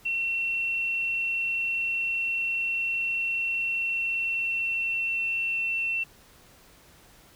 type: tone with pitch glide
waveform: sine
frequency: 2715 to 2698 Hz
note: F7 to E7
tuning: -50 to +40 cents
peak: -25 dBFS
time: 0.05-6.04 s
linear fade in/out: 10 ms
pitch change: -10 cents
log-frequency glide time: 3.68-5.66 s
effects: pink hiss -55 dBFS RMS until 7.35 s